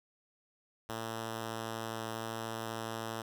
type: tone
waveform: 5% pulse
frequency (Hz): 112.6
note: A2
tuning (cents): +40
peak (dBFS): -26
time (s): 0.89-3.22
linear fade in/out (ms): 5
effects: none